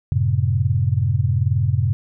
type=chord; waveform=sine; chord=F# diminished; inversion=none; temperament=just; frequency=92.5 / 111 / 133.2 Hz; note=F#2 / A2 / C3; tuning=0 / +16 / +31 cents; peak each=-20 dBFS; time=0.12-1.93 s; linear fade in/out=0 ms; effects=none